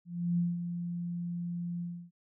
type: tone with ADSR envelope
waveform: sine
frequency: 173.3 Hz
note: F3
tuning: 13 cents flat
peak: -25 dBFS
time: 0.05-2.11 s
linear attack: 330 ms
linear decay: 190 ms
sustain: -8 dB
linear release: 300 ms
effects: none

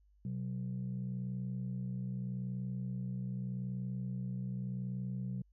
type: tone pair together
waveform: sine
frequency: 127 / 187.83 Hz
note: B2 / F#3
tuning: +49 / +26 cents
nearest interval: perfect fifth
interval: 677 cents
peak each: -37 / -38 dBFS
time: 0.25-5.42 s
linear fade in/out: 2 ms
effects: tanh soft clip ceiling -31 dBFS + added 50 Hz sine -64 dBFS peak until 5.52 s

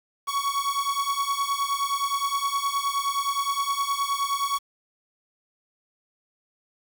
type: beating tone pair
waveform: 45% pulse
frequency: 1113 / 1122.6 Hz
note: C#6 / C#6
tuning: +7 / +22 cents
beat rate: 9.6 Hz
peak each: -27 dBFS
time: 0.27-4.59 s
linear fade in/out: 20 ms
effects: 8-bit

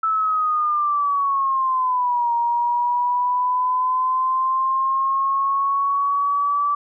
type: linear two-way sweep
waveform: sine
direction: down then up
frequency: 1317 to 940 to 1160 Hz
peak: -17 dBFS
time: 0.03-6.75 s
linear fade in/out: 5 ms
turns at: 2.33 s
effects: none

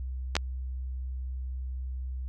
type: clicks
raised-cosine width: 0.2 ms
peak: -8 dBFS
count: 2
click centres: 0.354 / 0.366 s
effects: added 64 Hz sine -32 dBFS peak until 2.28 s

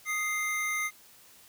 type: tone pair together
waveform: square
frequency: 1244.2 / 2094 Hz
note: D#6 / C7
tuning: 0 / +1 cents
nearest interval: major sixth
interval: 901 cents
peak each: -37 / -30 dBFS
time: 0.05-0.91 s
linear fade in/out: 50 ms
effects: white hiss -56 dBFS RMS until 1.48 s

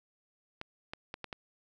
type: clicks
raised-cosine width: 0.3 ms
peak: -23 dBFS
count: 5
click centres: 0.614 / 0.935 / 1.141 / 1.243 / 1.328 s
effects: none

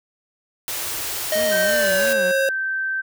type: band-stop noise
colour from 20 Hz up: white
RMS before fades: -27 dBFS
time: 0.68-2.13 s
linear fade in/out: 0 ms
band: 150 to 270 Hz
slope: 96 dB/octave
type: tone with pitch glide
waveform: square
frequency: 622.3 to 541.7 Hz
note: D#5 to C#5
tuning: 0 to -40 cents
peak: -19 dBFS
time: 1.32-2.49 s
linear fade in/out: 2 ms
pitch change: -240 cents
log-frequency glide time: 1.62-2.16 s
type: tone with vibrato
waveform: sawtooth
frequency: 207.7 Hz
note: G#3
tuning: in tune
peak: -26 dBFS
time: 1.35-2.32 s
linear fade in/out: 10 ms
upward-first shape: sine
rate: 3 Hz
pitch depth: 210 cents each way
type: tone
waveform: sine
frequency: 1554 Hz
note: G6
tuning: 16 cents flat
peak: -21 dBFS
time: 1.51-3.02 s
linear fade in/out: 20 ms
effects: none

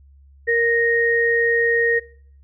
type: tone pair together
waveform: sine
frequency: 466.2 / 1862.9 Hz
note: A#4 / A#6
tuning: 0 / -2 cents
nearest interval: 2 octaves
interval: 2398 cents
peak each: -18 dBFS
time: 0.47-2 s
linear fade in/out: 20 ms
effects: noise-tail reverb RT60 0.5 s tail -19 dB re dry + added 69 Hz sine -46 dBFS peak until 2.43 s

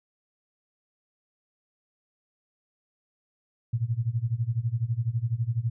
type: tone with tremolo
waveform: sine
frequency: 116.54 Hz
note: A#2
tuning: in tune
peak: -21 dBFS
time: 3.73-5.7 s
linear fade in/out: 5 ms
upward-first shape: sine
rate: 12 Hz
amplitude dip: 90%
effects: none

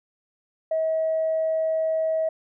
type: tone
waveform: sine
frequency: 640 Hz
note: D#5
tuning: 49 cents sharp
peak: -20 dBFS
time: 0.71-2.29 s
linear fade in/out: 5 ms
effects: tanh soft clip ceiling -16 dBFS

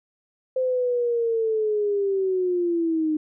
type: linear sweep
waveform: sine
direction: down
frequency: 519 to 305 Hz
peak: -20 dBFS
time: 0.56-3.17 s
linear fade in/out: 5 ms
effects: none

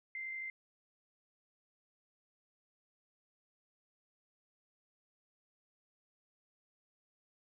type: tone with amplitude modulation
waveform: sine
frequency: 2085 Hz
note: C7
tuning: 7 cents flat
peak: -38 dBFS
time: 0.15-0.5 s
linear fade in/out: 2 ms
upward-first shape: sine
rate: 52.6 Hz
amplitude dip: 30%
effects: none

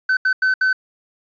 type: tone bursts at uneven times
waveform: triangle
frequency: 1522 Hz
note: F#6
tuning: 48 cents sharp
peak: -12 dBFS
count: 4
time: 0.09-0.17 / 0.25-0.33 / 0.42-0.54 / 0.61-0.73 s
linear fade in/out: 5 ms
effects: resampled to 11025 Hz + 9-bit

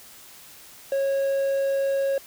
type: tone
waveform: triangle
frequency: 548 Hz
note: C#5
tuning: 20 cents flat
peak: -19 dBFS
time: 0.92-2.18 s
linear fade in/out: 2 ms
effects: white hiss -47 dBFS RMS until 2.26 s

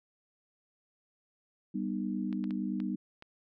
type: chord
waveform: sine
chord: G augmented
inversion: none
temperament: just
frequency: 196 / 245 / 306.2 Hz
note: G3 / B3 / D#4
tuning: 0 / -14 / -28 cents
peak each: -34 / -36 / -37 dBFS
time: 1.74-2.96 s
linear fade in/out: 10 ms
type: clicks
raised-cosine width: 0.3 ms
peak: -32 dBFS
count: 5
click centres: 2.328 / 2.441 / 2.508 / 2.802 / 3.224 s
effects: none

